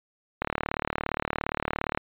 click train, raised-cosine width 0.5 ms, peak -11 dBFS, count 59, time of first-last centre 0.42-1.975 s, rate 37.3 Hz, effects resampled to 8000 Hz

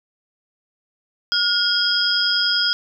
sine tone cluster, 1429 / 3260 / 4930 / 5120 Hz, F6 / G#7 / D#8 / D#8, +39 / -33 / -17 / +49 cents, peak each -22 dBFS, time 1.32-2.73 s, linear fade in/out 0 ms, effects none

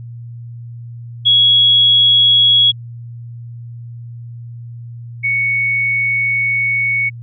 sine tone pair in turn, 3336 / 2222 Hz, G#7 / C#7, +7 / +4 cents, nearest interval perfect fifth, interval 703 cents, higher first, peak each -7 / -13 dBFS, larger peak first, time 1.25-2.72 / 5.23-7.1 s, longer second, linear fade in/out 20 ms, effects added 118 Hz sine -28 dBFS peak until 7.22 s

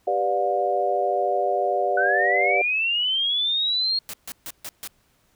sine chord, G dominant seventh, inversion none, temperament equal with one note detuned, 392 / 493.9 / 587.3 / 714.4 Hz, G4 / B4 / D5 / F5, 0 / 0 / 0 / +39 cents, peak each -27 / -28 / -25 / -23 dBFS, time 0.07-2.62 s, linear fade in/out 5 ms
sine linear sweep, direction up, 1480 to 4288 Hz, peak -20 dBFS, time 1.97-3.99 s, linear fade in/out 5 ms
white noise bursts, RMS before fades -34 dBFS, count 5, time 4.09-4.875 s, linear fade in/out 0 ms, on 45 ms, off 140 ms
effects pink hiss -64 dBFS RMS until 5.35 s

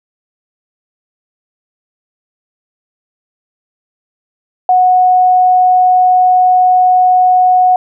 sine tone, 734 Hz, F#5, 14 cents flat, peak -5 dBFS, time 4.69-7.76 s, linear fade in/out 2 ms, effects none

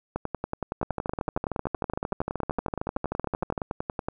two click trains, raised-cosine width 1 ms, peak -14 / -14 dBFS, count 37 / 43, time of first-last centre 0.83-3.578 / 0.16-4.085 s, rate 13.1 / 10.7 Hz, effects none

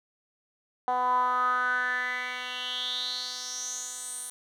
10% pulse tone with band-pass filter sweep, 250 Hz, B3, 21 cents sharp, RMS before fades -30 dBFS, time 0.88-4.3 s, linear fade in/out 0 ms, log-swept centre 820 to 9700 Hz, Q 6.5, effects none

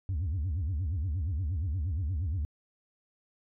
sine tone with vibrato, 83.3 Hz, E2, 19 cents sharp, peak -26 dBFS, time 0.09-2.45 s, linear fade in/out 0 ms, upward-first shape sine, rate 8.5 Hz, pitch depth 290 cents each way, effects tanh soft clip ceiling -27 dBFS

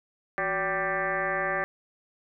sine tone with frequency modulation, 1174.7 Hz, D6, in tune, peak -25 dBFS, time 0.38-1.64 s, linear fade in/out 0 ms, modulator 201 Hz, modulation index 4, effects none

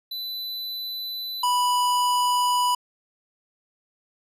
square tone pair in turn, 3997 / 985.8 Hz, B7 / B5, +20 / -3 cents, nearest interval 2 octaves, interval 2423 cents, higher first, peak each -30 / -20 dBFS, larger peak second, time 0.11-1.43 / 1.43-2.75 s, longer neither, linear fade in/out 5 ms, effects resampled to 32000 Hz

